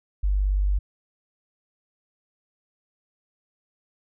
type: tone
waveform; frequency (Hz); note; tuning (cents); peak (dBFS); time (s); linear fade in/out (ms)
sine; 49; G1; 0; -19; 0.23-0.79; 10
effects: none